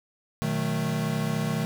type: chord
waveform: square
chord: B dominant seventh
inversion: none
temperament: equal with one note detuned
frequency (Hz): 121.7 / 155.56 / 185 / 220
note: B2 / D#3 / F#3 / A3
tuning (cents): -25 / 0 / 0 / 0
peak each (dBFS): -34 / -29 / -35 / -31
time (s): 0.42-1.65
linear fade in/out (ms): 0
effects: none